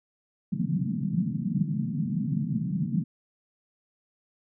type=band-pass noise; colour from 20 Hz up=pink; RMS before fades=-28 dBFS; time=0.52-3.04 s; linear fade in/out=10 ms; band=140 to 230 Hz; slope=48 dB/octave; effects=none